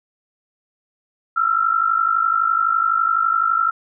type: tone pair together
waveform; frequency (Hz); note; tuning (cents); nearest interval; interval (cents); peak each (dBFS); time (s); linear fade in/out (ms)
sine; 1318.5 / 1370.4; E6 / F6; 0 / -33; minor second; 67; -18; 1.36-3.71; 10
effects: none